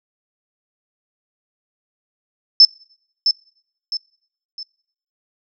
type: tone with echo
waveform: sine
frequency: 5270 Hz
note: E8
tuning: 1 cent flat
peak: -4 dBFS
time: 2.6-2.65 s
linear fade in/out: 2 ms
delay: 660 ms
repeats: 3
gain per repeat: -8 dB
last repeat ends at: 4.63 s
effects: noise-tail reverb RT60 0.7 s tail -26 dB re dry